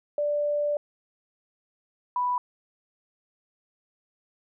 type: tone pair in turn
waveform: sine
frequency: 587.3 / 987.7 Hz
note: D5 / B5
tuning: 0 / 0 cents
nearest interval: major sixth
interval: 900 cents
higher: second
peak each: -23 dBFS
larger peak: neither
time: 0.18-0.77 / 2.16-2.38 s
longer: first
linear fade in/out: 2 ms
effects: none